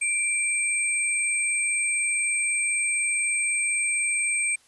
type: tone pair together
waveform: sine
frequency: 2349 / 8387 Hz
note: D7 / C9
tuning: 0 / +3 cents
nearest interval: octave + minor seventh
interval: 2203 cents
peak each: -25 dBFS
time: 0.01-4.56 s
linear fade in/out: 10 ms
effects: white hiss -59 dBFS RMS until 4.67 s + resampled to 24000 Hz